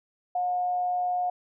sine tone with amplitude modulation, 720 Hz, F#5, 47 cents flat, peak -23 dBFS, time 0.35-1.3 s, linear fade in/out 5 ms, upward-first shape sine, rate 176 Hz, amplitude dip 25%, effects none

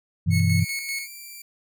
sine chord, E minor, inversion first, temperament equal with one note detuned, 96.43 / 123.47 / 164.81 Hz, G2 / B2 / E3, -28 / 0 / 0 cents, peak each -20 / -25 / -21 dBFS, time 0.26-0.65 s, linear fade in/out 20 ms
sawtooth tone with tremolo, 2190 Hz, C#7, 22 cents flat, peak -23 dBFS, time 0.3-1.08 s, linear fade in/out 50 ms, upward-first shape square, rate 5.1 Hz, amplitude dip 45%
5% pulse tone, 2349 Hz, D7, in tune, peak -29 dBFS, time 0.6-1.42 s, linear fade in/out 5 ms
effects none

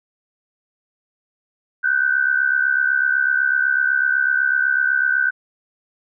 sine tone pair together, 1480 / 1548 Hz, F#6 / G6, 0 / -22 cents, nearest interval minor second, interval 78 cents, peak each -18 dBFS, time 1.83-5.31 s, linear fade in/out 20 ms, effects none

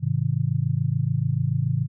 sine tone cluster, 105.6 / 132.5 / 159.5 Hz, G#2 / C3 / D#3, +29 / +22 / +43 cents, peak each -26 / -23 / -26 dBFS, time 0-1.88 s, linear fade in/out 50 ms, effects none

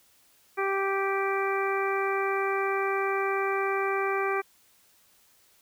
harmonic tone, 391 Hz, G4, 4 cents flat, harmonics 1 / 2 / 3 / 4 / 5 / 6, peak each -28 / -33 / -31 / -35 / -37 / -35 dBFS, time 0.57-4.42 s, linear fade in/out 20 ms, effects white hiss -62 dBFS RMS until 5.61 s

